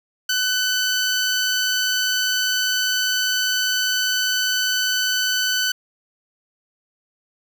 15% pulse tone, 1505 Hz, F#6, 29 cents sharp, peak -12 dBFS, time 0.29-5.72 s, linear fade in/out 5 ms, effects none

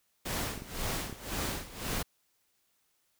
pink noise with tremolo, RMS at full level -33 dBFS, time 0.25-2.03 s, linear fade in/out 10 ms, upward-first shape sine, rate 1.9 Hz, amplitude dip 85%
clicks, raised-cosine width 3 ms, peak -29 dBFS, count 7, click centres 0.577 / 0.621 / 1.097 / 1.127 / 1.335 / 1.453 / 1.49 s
effects white hiss -74 dBFS RMS until 3.19 s

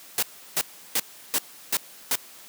white noise bursts, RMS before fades -23 dBFS, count 6, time 0.18-2.156 s, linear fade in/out 2 ms, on 46 ms, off 340 ms, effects white hiss -47 dBFS RMS until 2.48 s + high-pass 150 Hz 12 dB/octave

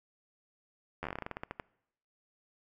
slowing click train, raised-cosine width 0.5 ms, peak -22 dBFS, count 16, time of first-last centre 1.03-1.598 s, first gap 11 ms, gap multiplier 1.16, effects noise-tail reverb RT60 0.8 s tail -24 dB re dry

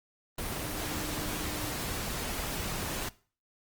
sine tone in noise, 302.9 Hz, D#4, 46 cents flat, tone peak -42 dBFS, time 0.6-1.73 s, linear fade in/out 5 ms, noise pink, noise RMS -35 dBFS, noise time 0.38-3.09 s, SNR -10 dB, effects noise-tail reverb RT60 0.4 s tail -20 dB re dry + Opus 24 kbps

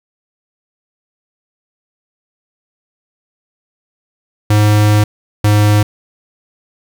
square tone pair in turn, 105.2 / 104.59 Hz, G#2 / G#2, +23 / +13 cents, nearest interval unison, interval 10 cents, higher first, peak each -8 / -8 dBFS, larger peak neither, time 4.5-5.04 / 5.44-5.83 s, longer first, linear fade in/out 5 ms, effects 7-bit

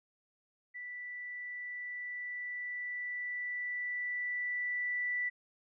sine tone with level ramp, 1970 Hz, B6, 5 cents flat, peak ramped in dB -41 to -31 dBFS, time 0.74-5.3 s, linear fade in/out 20 ms, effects none

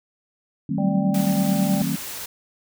sine chord, D# diminished seventh, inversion none, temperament just, 155.56 / 186.68 / 224 / 268.8 Hz, D#3 / F#3 / A3 / C4, 0 / +16 / +31 / +47 cents, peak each -27 dBFS, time 0.69-1.96 s, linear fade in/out 5 ms
harmonic tone, 196 Hz, G3, in tune, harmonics 1 / 3 / 4, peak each -20 / -30 / -32 dBFS, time 0.78-1.82 s, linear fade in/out 2 ms
white noise, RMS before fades -33 dBFS, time 1.14-2.26 s, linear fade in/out 5 ms
effects none

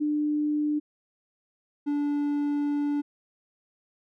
sine / triangle tone pair in turn, 298.5 / 290.2 Hz, D4 / D4, +28 / -21 cents, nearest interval unison, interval 49 cents, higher first, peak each -23 / -22 dBFS, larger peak second, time 0-0.8 / 1.86-3.02 s, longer second, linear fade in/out 20 ms, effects none

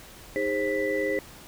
sine tone cluster, 313.2 / 407.5 / 530 / 1980 Hz, D#4 / G#4 / C5 / B6, +11 / -33 / +22 / +4 cents, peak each -32 / -29 / -28 / -31 dBFS, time 0.36-1.19 s, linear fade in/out 0 ms, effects pink hiss -47 dBFS RMS until 1.47 s

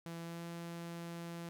sawtooth tone with pitch glide, 167.6 to 169.65 Hz, E3 to F3, +29 to -50 cents, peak -39 dBFS, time 0.06-1.49 s, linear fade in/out 0 ms, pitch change +21 cents, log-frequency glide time 0.21-0.44 s, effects none

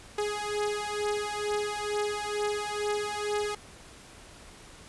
sawtooth beating tone pair, 415.3 / 417.5 Hz, G#4 / G#4, 0 / +9 cents, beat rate 2.2 Hz, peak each -28 dBFS, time 0.18-3.55 s, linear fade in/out 5 ms, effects pink hiss -50 dBFS RMS until 4.88 s + resampled to 24000 Hz

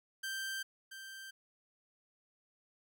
sawtooth tone with echo, 1568 Hz, G6, in tune, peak -34 dBFS, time 0.23-0.63 s, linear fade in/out 10 ms, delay 680 ms, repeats 1, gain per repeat -9 dB, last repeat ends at 1.31 s, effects none

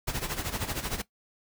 pink noise with tremolo, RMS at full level -30 dBFS, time 0.07-1.02 s, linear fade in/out 10 ms, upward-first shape sine, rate 13 Hz, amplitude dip 75%, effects noise-tail reverb RT60 0.1 s tail -17 dB re dry

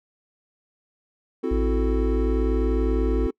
triangle chord, F# half-diminished seventh, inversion second, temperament equal, 261.6 / 329.6 / 370 / 440 Hz, C4 / E4 / F#4 / A4, 0 / 0 / 0 / 0 cents, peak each -26 / -28 / -26 / -26 dBFS, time 1.43-3.31 s, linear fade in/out 10 ms
sine tone, 55.5 Hz, A1, 16 cents sharp, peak -21 dBFS, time 1.51-3.27 s, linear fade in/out 5 ms
effects noise-tail reverb RT60 0.1 s tail -26 dB re dry

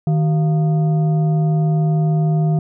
sine tone with frequency modulation, 155.56 Hz, D#3, in tune, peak -13 dBFS, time 0.07-2.59 s, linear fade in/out 2 ms, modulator 538 Hz, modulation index 0.36, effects none

